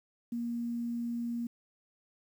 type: tone with quantisation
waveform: sine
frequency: 236 Hz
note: A#3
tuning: 22 cents sharp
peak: -32 dBFS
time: 0.32-1.47 s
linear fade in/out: 5 ms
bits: 10
effects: none